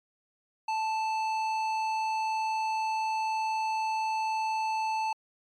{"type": "tone with tanh clipping", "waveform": "sine", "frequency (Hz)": 879, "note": "A5", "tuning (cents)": -2, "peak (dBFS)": -29, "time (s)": [0.68, 5.13], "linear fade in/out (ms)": 5, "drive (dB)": 13, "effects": ["MP3 96 kbps"]}